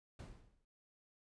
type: noise with exponential decay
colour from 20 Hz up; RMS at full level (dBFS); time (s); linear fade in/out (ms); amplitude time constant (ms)
brown; -43; 0.19-0.65; 5; 100
effects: resampled to 22050 Hz